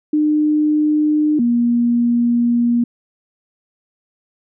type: tone pair in turn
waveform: sine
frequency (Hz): 302.5 / 238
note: D#4 / A#3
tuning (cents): -49 / +36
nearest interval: major third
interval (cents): 415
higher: first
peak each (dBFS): -12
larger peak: neither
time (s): 0.13-1.39 / 1.39-2.84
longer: second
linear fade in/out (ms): 5
effects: none